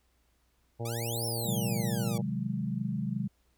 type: harmonic tone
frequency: 116.54 Hz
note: A#2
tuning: in tune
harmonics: 1 / 2 / 3 / 4 / 5 / 6 / 7 / 8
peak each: -34 / -44 / -43 / -40 / -43 / -49 / -45 / -58 dBFS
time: 0.79-2.22 s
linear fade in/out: 20 ms
type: exponential two-way sweep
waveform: 5% pulse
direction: up then down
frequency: 1108.7 to 5530 to 1108.7 Hz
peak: -28 dBFS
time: 0.85-2.18 s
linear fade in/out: 5 ms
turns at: 1.25 s
type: chord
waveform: sine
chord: Ab dominant seventh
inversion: first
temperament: equal with one note detuned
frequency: 130.81 / 156.46 / 185 / 207.7 Hz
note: C3 / Eb3 / Gb3 / Ab3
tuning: 0 / +10 / 0 / 0 cents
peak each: -35 / -38 / -35 / -34 dBFS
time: 1.45-3.28 s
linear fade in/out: 10 ms
effects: added 60 Hz sine -70 dBFS peak until 3.57 s + pink hiss -73 dBFS RMS until 3.57 s